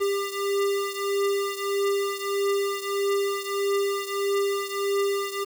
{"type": "beating tone pair", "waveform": "square", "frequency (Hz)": [398.2, 399.8], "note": ["G4", "G4"], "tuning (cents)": [27, 34], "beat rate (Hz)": 1.6, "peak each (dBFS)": [-26, -29], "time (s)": [0, 5.45], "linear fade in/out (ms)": 20, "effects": ["8-bit"]}